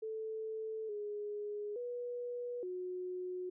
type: tone with pitch steps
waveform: sine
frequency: 439.6 / 415.4 / 486.2 / 364.3 Hz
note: A4 / G#4 / B4 / F#4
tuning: -2 / 0 / -27 / -27 cents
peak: -38 dBFS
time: 0.02-3.5 s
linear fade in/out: 10 ms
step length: 870 ms
effects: none